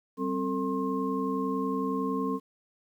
sine tone cluster, 193.7 / 264.6 / 446.3 / 1066 Hz, G3 / C4 / A4 / C6, -20 / +20 / +25 / +32 cents, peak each -34 / -30 / -33 / -34 dBFS, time 0.17-2.4 s, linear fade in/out 50 ms, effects 10-bit

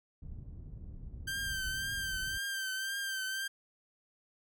pink low-pass noise, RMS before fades -45 dBFS, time 0.22-2.38 s, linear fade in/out 5 ms, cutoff 130 Hz, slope 12 dB/octave
sawtooth tone with vibrato, 1568 Hz, G6, in tune, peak -31 dBFS, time 1.27-3.48 s, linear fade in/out 10 ms, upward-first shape triangle, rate 1.9 Hz, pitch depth 48 cents each way
effects none

